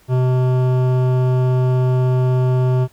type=tone with hard clipping; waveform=sine; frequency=127.4 Hz; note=C3; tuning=46 cents flat; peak=-15 dBFS; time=0.08-2.88 s; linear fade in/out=50 ms; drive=14 dB; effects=pink hiss -53 dBFS RMS until 2.92 s